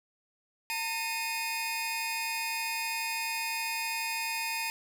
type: tone cluster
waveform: sawtooth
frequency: 908 / 2151 / 2493 Hz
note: A#5 / C7 / D#7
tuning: -46 / +47 / +3 cents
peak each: -32 / -38 / -30 dBFS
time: 0.7-4.7 s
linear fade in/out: 0 ms
effects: none